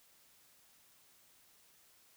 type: silence
effects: white hiss -66 dBFS RMS until 2.16 s